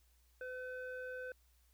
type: tone with low-pass filter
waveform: square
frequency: 507 Hz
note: B4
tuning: 45 cents sharp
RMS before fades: -45 dBFS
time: 0.41-1.32 s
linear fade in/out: 2 ms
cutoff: 1600 Hz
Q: 2.6
effects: added 60 Hz sine -68 dBFS peak until 1.73 s + white hiss -75 dBFS RMS until 1.73 s